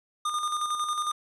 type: tone with tremolo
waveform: square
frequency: 1215 Hz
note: D#6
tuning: 42 cents flat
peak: -26 dBFS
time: 0.25-1.12 s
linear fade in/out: 5 ms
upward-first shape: square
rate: 11 Hz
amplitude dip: 45%
effects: resampled to 24000 Hz